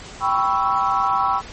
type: chord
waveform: sine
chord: C# half-diminished seventh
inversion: second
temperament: equal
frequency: 784 / 987.8 / 1108.7 / 1318.5 Hz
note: G5 / B5 / C#6 / E6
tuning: 0 / 0 / 0 / 0 cents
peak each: -22 dBFS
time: 0.2-1.42 s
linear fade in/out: 50 ms
effects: pink hiss -38 dBFS RMS until 1.52 s + MP3 32 kbps